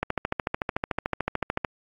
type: click train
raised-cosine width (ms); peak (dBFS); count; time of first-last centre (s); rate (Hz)
0.5; -10; 23; 0.03-1.648; 13.6
effects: AAC 48 kbps